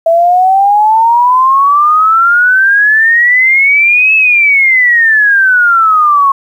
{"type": "exponential two-way sweep", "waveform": "sine", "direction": "up then down", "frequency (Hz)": [655, 2614, 1087], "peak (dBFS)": -4, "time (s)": [0.06, 6.32], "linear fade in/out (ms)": 5, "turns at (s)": 4.15, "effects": ["7-bit"]}